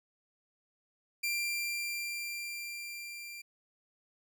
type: tone with level ramp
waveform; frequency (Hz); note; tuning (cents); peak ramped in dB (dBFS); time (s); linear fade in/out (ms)
sawtooth; 2373; D7; +17; -27 to -40; 1.23-3.42; 10
effects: none